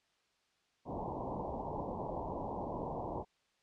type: low-pass noise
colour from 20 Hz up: white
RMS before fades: -40 dBFS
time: 0.85-3.25 s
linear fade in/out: 50 ms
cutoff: 1000 Hz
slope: 96 dB/octave
effects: white hiss -75 dBFS RMS until 3.62 s + low-pass 5000 Hz 12 dB/octave